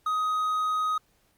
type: tone with hard clipping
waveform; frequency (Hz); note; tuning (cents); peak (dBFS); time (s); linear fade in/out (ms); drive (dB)
triangle; 1255; D#6; +15; -25; 0.06-0.98; 5; 6
effects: pink hiss -67 dBFS RMS until 1.37 s + Opus 48 kbps